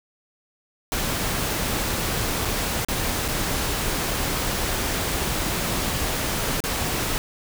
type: noise with dropouts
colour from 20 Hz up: pink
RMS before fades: -25 dBFS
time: 0.92-7.18 s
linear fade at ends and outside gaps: 0 ms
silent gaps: 2.45-2.454 / 2.848-2.885 / 3.28-3.285 / 6.604-6.639 s
effects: none

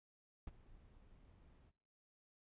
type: noise with ADSR envelope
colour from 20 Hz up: brown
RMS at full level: -45 dBFS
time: 0.47-1.72 s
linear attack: 4 ms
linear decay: 25 ms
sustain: -19 dB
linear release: 43 ms
effects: noise-tail reverb RT60 0.6 s tail -21 dB re dry + resampled to 8000 Hz

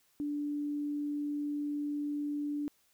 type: tone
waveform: sine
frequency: 292.2 Hz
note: D4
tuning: 9 cents flat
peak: -32 dBFS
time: 0.2-2.68 s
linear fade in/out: 0 ms
effects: white hiss -70 dBFS RMS until 2.93 s

